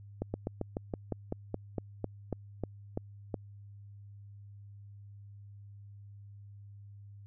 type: slowing click train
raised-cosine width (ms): 2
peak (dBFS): -20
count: 15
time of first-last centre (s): 0.22-3.342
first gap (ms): 120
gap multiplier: 1.09
effects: added 101 Hz sine -48 dBFS peak until 7.26 s